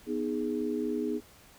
sine chord, G# minor, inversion first, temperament equal, 246.9 / 311.1 / 415.3 Hz, B3 / D#4 / G#4, 0 / 0 / 0 cents, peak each -33 dBFS, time 0.06-1.21 s, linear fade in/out 50 ms, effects pink hiss -56 dBFS RMS until 1.58 s

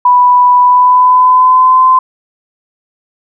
sine tone with pitch glide, 987.8 to 1030.3 Hz, B5 to C6, 0 to -27 cents, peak -3 dBFS, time 0.05-1.99 s, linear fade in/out 5 ms, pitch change +73 cents, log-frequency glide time 0.6-1.88 s, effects none

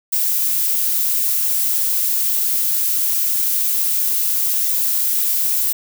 violet noise, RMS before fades -18 dBFS, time 0.12-5.73 s, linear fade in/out 10 ms, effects none

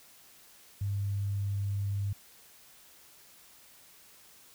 sine tone, 100 Hz, G2, 35 cents sharp, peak -29 dBFS, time 0.81-2.13 s, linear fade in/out 5 ms, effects white hiss -57 dBFS RMS until 4.54 s

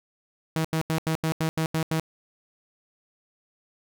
sawtooth tone bursts, 160 Hz, D#3, 49 cents sharp, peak -19 dBFS, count 9, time 0.56-1.997 s, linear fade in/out 0 ms, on 85 ms, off 84 ms, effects none

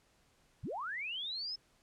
sine linear sweep, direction up, 59 to 5300 Hz, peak -37 dBFS, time 0.63-1.56 s, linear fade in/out 10 ms, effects pink hiss -70 dBFS RMS until 1.82 s + low-pass 10000 Hz 12 dB/octave

